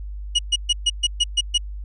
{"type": "tone bursts", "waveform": "40% pulse", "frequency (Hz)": 2900, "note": "F#7", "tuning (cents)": -35, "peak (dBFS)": -14, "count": 8, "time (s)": [0.35, 1.58], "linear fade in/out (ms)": 10, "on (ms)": 40, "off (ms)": 130, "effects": ["added 50 Hz sine -29 dBFS peak until 1.84 s", "resampled to 22050 Hz"]}